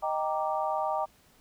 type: chord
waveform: sine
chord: Eb major seventh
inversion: none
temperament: equal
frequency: 622.3 / 784 / 932.3 / 1174.7 Hz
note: Eb5 / G5 / Bb5 / D6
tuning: 0 / 0 / 0 / 0 cents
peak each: -32 / -31 / -33 / -35 dBFS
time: 0.02-1.06 s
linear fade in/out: 20 ms
effects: pink hiss -62 dBFS RMS until 1.4 s